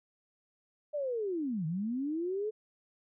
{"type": "linear two-way sweep", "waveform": "sine", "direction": "down then up", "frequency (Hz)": [608, 151.4, 439.8], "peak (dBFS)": -31, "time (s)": [0.93, 2.51], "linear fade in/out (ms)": 20, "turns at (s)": 1.66, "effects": []}